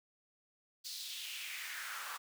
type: noise with high-pass filter sweep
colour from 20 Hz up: pink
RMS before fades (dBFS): -44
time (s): 0.84-2.18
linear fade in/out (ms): 20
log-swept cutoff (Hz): 4700 to 1100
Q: 3.2
effects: none